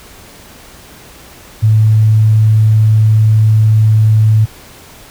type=tone; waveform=sine; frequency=108.9 Hz; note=A2; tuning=17 cents flat; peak=-5 dBFS; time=1.62-4.46 s; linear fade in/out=20 ms; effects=pink hiss -37 dBFS RMS until 5.1 s